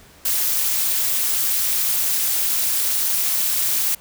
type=noise with amplitude modulation; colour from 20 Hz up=blue; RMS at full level=-17 dBFS; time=0.25-3.95 s; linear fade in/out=5 ms; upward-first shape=sine; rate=285 Hz; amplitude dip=70%; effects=pink hiss -48 dBFS RMS until 4 s